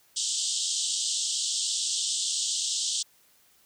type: band-pass noise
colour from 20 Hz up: white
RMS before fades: -29 dBFS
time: 0.16-3.03 s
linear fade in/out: 10 ms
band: 3000 to 8500 Hz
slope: 96 dB/octave
effects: white hiss -62 dBFS RMS until 3.65 s